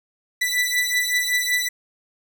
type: beating tone pair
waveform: sawtooth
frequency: 1975.5 / 1980.8 Hz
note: B6 / B6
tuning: 0 / +5 cents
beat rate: 5.3 Hz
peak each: -19 dBFS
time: 0.41-1.69 s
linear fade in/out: 10 ms
effects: none